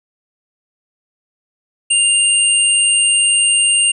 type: tone pair together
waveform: sine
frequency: 2800 / 8611 Hz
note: F7 / C9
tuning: +4 / +49 cents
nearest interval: octave + perfect fifth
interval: 1945 cents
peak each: -13 dBFS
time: 1.9-3.92 s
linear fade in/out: 10 ms
effects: none